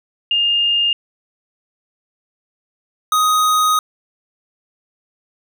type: tone pair in turn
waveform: sine / square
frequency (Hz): 2821 / 1251.2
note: F7 / D#6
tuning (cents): +17 / +9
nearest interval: octave + major second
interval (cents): 1408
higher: first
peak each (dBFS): -13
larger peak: neither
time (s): 0.31-0.93 / 3.12-3.79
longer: second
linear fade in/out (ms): 2
effects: none